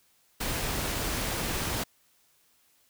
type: noise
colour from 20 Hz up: pink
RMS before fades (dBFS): -31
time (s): 0.4-1.84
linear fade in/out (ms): 10
effects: white hiss -66 dBFS RMS until 2.89 s